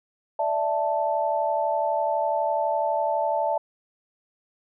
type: chord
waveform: sine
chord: D suspended second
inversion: none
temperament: equal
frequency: 587.3 / 659.3 / 880 Hz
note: D5 / E5 / A5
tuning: 0 / 0 / 0 cents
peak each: -27 / -26 / -25 dBFS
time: 0.39-3.58 s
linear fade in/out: 5 ms
effects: none